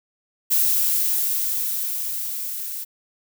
violet noise with level ramp, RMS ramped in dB -18 to -31 dBFS, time 0.5-2.85 s, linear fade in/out 20 ms, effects none

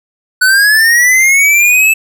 square linear sweep, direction up, 1480 to 2637 Hz, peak -6 dBFS, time 0.41-1.94 s, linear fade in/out 10 ms, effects none

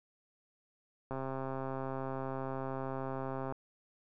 click train, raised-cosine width 1 ms, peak -25 dBFS, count 322, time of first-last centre 1.11-3.524 s, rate 133 Hz, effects none

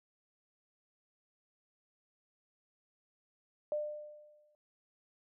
sine tone with exponential decay, 599 Hz, D5, 34 cents sharp, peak -30 dBFS, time 3.72-4.55 s, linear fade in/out 1 ms, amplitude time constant 180 ms, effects none

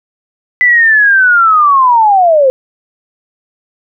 sine linear sweep, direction down, 2006 to 505 Hz, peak -4 dBFS, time 0.61-2.5 s, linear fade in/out 0 ms, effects none

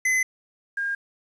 square / sine tone pair in turn, 2034 / 1614.4 Hz, C7 / G#6, -50 / -49 cents, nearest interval major third, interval 399 cents, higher first, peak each -20 / -24 dBFS, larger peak first, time 0.05-0.23 / 0.77-0.95 s, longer neither, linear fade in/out 5 ms, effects resampled to 22050 Hz + 9-bit

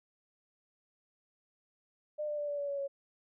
sine tone with pitch steps, 602 / 594.1 / 586.2 / 578.5 / 570.8 / 563.3 / 555.9 Hz, D5 / D5 / D5 / D5 / D5 / C#5 / C#5, +43 / +20 / -3 / -26 / -49 / +28 / +5 cents, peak -33 dBFS, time 2.18-2.88 s, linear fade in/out 20 ms, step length 100 ms, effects none

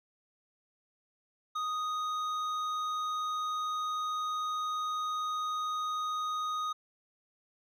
sine tone with hard clipping, 1244.5 Hz, D#6, in tune, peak -33 dBFS, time 1.55-6.73 s, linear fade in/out 10 ms, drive 8 dB, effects none

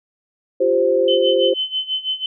sine chord, F suspended second, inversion none, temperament equal, 349.2 / 392 / 523.3 Hz, F4 / G4 / C5, 0 / 0 / 0 cents, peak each -21 / -19 / -15 dBFS, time 0.6-1.54 s, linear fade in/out 10 ms
sine tone with tremolo, 3050 Hz, G7, 48 cents flat, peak -17 dBFS, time 1.08-2.26 s, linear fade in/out 2 ms, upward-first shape sine, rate 6.1 Hz, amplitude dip 85%
effects none

